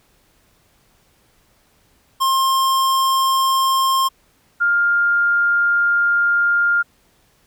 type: tone pair in turn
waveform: square / sine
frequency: 1063 / 1404.7 Hz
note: C6 / F6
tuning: +27 / +10 cents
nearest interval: perfect fourth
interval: 483 cents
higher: second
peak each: -15 / -13 dBFS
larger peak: second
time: 2.2-4.09 / 4.6-6.83 s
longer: second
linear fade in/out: 20 ms
effects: pink hiss -58 dBFS RMS until 7.46 s